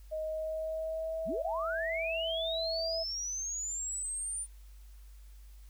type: tone with pitch glide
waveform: sine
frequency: 626 to 653.7 Hz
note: D#5 to E5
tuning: +10 to -15 cents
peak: -33 dBFS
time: 0.11-3.04 s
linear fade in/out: 20 ms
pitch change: +75 cents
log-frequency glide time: 0.21-1.48 s
type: linear sweep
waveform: sine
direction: up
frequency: 125 to 9340 Hz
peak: -34 dBFS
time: 1.25-4.47 s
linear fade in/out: 50 ms
effects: added 50 Hz sine -49 dBFS peak until 5.69 s + white hiss -66 dBFS RMS until 5.69 s